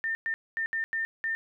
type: tone bursts at uneven times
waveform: sine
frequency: 1806 Hz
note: A6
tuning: 45 cents sharp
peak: -27 dBFS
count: 6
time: 0.04-0.15 / 0.26-0.34 / 0.57-0.66 / 0.73-0.84 / 0.93-1.05 / 1.24-1.35 s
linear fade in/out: 0 ms
effects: none